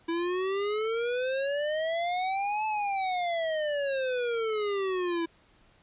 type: exponential two-way sweep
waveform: square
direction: up then down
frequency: 329.6 to 873 to 329.6 Hz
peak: -28 dBFS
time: 0.08-5.26 s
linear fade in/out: 10 ms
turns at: 2.66 s
effects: pink hiss -62 dBFS RMS until 5.82 s + resampled to 8000 Hz